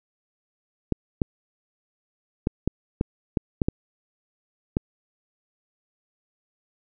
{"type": "clicks", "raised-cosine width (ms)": 3, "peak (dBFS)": -8, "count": 9, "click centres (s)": [0.923, 1.218, 2.471, 2.676, 3.011, 3.372, 3.618, 3.685, 4.769], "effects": []}